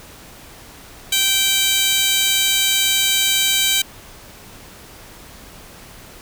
15% pulse tone with high-pass filter, 778 Hz, G5, 13 cents flat, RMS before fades -17 dBFS, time 1.12-3.82 s, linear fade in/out 5 ms, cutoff 3800 Hz, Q 1.4, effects pink hiss -41 dBFS RMS until 6.21 s

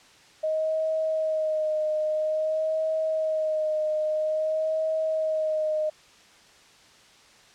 sine tone with vibrato, 625 Hz, D#5, 8 cents sharp, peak -23 dBFS, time 0.43-5.9 s, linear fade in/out 10 ms, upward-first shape sine, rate 0.5 Hz, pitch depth 25 cents each way, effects white hiss -54 dBFS RMS until 7.54 s + low-pass 6000 Hz 12 dB/octave

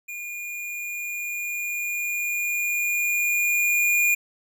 square tone with level ramp, 2426 Hz, D#7, 44 cents flat, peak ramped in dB -33 to -18 dBFS, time 0.08-4.15 s, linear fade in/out 10 ms, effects none

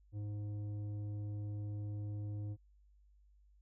sine tone with tanh clipping, 103.83 Hz, G#2, in tune, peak -40 dBFS, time 0.12-2.57 s, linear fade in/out 50 ms, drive 9 dB, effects added 50 Hz sine -63 dBFS peak until 3.61 s

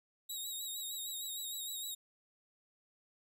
15% pulse tone with vibrato, 3802 Hz, A#7, 33 cents sharp, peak -33 dBFS, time 0.29-1.95 s, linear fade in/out 10 ms, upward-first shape triangle, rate 6.5 Hz, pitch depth 62 cents each way, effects none

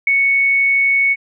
sine tone with ADSR envelope, 2217 Hz, C#7, in tune, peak -8 dBFS, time 0.07-1.16 s, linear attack 4 ms, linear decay 8 ms, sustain -3 dB, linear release 40 ms, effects none

